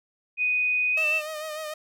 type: tone with pitch glide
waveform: sine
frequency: 2489 to 2652 Hz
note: D#7 to E7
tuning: 0 to +10 cents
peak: -21 dBFS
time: 0.37-1.22 s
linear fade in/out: 50 ms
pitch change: +110 cents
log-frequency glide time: 0.93-1.02 s
type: tone with vibrato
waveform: sawtooth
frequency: 619 Hz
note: D#5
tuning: 9 cents flat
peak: -28 dBFS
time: 0.97-1.74 s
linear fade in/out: 5 ms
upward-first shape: sine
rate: 6.7 Hz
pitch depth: 42 cents each way
effects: none